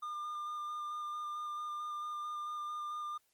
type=tone with vibrato; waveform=triangle; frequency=1205 Hz; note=D6; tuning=44 cents sharp; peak=-36 dBFS; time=0.02-3.18 s; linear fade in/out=10 ms; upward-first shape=square; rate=4.5 Hz; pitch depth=10 cents each way; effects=white hiss -75 dBFS RMS until 3.33 s + Opus 32 kbps